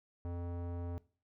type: tone with low-pass filter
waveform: square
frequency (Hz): 86.8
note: F2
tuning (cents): -10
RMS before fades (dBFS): -40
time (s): 0.25-0.98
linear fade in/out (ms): 0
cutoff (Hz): 790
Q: 1
effects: noise-tail reverb RT60 0.4 s tail -20 dB re dry